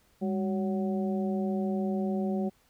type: harmonic tone with a mistuned harmonic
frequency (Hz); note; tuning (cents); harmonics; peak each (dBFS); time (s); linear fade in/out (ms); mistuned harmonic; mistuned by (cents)
186.8; F#3; +17; 1 / 2 / 3 / 4; -28 / -34 / -38 / -40; 0.21-2.5; 20; 1; +120
effects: pink hiss -66 dBFS RMS until 2.69 s